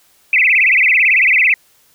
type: tone with vibrato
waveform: sine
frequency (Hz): 2300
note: D7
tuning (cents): -37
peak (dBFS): -8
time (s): 0.33-1.54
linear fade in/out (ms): 2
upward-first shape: sine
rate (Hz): 18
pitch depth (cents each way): 260
effects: white hiss -53 dBFS RMS until 1.94 s